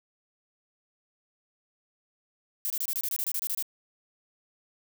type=noise bursts; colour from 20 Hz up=violet; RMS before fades=-30 dBFS; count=13; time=2.65-3.625 s; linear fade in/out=0 ms; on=51 ms; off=26 ms; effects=none